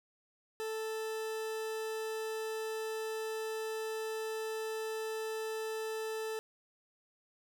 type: tone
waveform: 40% pulse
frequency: 440 Hz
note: A4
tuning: in tune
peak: -35 dBFS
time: 0.6-6.39 s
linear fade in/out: 0 ms
effects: none